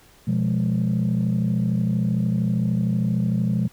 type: chord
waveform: sine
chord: F diminished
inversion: second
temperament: equal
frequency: 123.47 / 174.61 / 207.7 Hz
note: Cb3 / F3 / Ab3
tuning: 0 / 0 / 0 cents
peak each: -22 dBFS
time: 0.27-3.68 s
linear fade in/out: 10 ms
effects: tanh soft clip ceiling -14 dBFS + pink hiss -53 dBFS RMS until 3.72 s